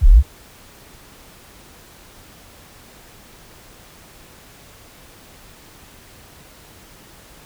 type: exponential two-way sweep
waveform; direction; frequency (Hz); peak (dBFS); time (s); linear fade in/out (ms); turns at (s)
sine; down then up; 126.1 to 30.6 to 80.2; -4; 0.01-0.23; 50; 0.07
effects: pink hiss -45 dBFS RMS until 7.45 s